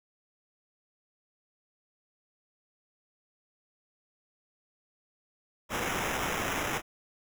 violet noise with sample-and-hold, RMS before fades -32 dBFS, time 5.69-6.82 s, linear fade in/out 50 ms, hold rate 4410 Hz, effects none

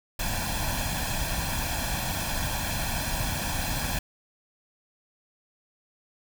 pink noise with comb filter, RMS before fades -29 dBFS, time 0.19-3.99 s, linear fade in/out 5 ms, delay 1.2 ms, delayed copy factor +0.75, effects none

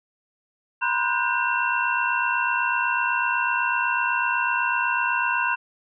sine tone cluster, 958 / 1026 / 1462 / 1570 / 2714 Hz, A#5 / C6 / F#6 / G6 / E7, +47 / -34 / -21 / +2 / +50 cents, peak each -27 dBFS, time 0.81-5.56 s, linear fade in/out 20 ms, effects none

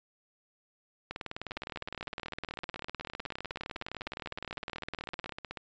two click trains, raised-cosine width 0.3 ms, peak -23 / -21 dBFS, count 66 / 83, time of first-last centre 1.51-5.572 / 1.11-5.294 s, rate 16 / 19.6 Hz, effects resampled to 16000 Hz

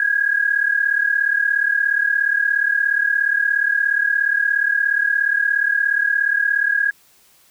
sine tone pair together, 1625 / 1662 Hz, G#6 / G#6, -38 / +1 cents, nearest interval unison, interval 39 cents, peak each -18 / -18 dBFS, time 0-6.91 s, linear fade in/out 2 ms, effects white hiss -54 dBFS RMS until 7.5 s

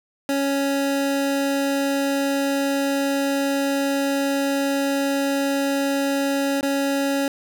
25% pulse tone with dropouts, 277.5 Hz, C#4, 2 cents sharp, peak -16 dBFS, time 0.29-7.28 s, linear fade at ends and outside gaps 1 ms, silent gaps 6.61-6.629 s, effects none

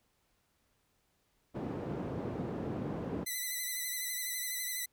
white band-pass noise, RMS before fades -38 dBFS, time 1.54-3.25 s, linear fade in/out 20 ms, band 100 to 350 Hz, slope 12 dB/octave
5% pulse tone with vibrato, 2000 Hz, B6, 21 cents sharp, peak -25 dBFS, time 3.26-4.86 s, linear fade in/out 10 ms, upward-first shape sine, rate 12 Hz, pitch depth 38 cents each way
effects pink hiss -75 dBFS RMS until 4.92 s

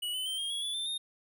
square tone with pitch steps, 2931 / 3027 / 3127 / 3230 / 3336 / 3446 / 3559 / 3676 Hz, F#7 / F#7 / G7 / G#7 / G#7 / A7 / A7 / A#7, -17 / +39 / -5 / -49 / +7 / -37 / +19 / -25 cents, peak -33 dBFS, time 0.02-0.98 s, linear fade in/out 10 ms, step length 120 ms, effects none

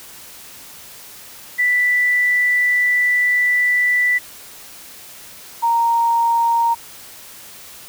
sine tone pair in turn, 1975.5 / 929.4 Hz, B6 / A#5, 0 / -5 cents, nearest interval octave + minor second, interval 1305 cents, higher first, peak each -13 dBFS, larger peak neither, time 1.58-4.19 / 5.62-6.75 s, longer first, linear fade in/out 20 ms, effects white hiss -39 dBFS RMS until 7.88 s

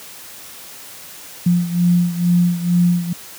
sine beating tone pair, 174.61 / 176.81 Hz, F3 / F3, 0 / +22 cents, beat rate 2.2 Hz, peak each -14 / -18 dBFS, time 1.46-3.13 s, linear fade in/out 5 ms, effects white hiss -37 dBFS RMS until 3.38 s + high-pass 80 Hz 12 dB/octave

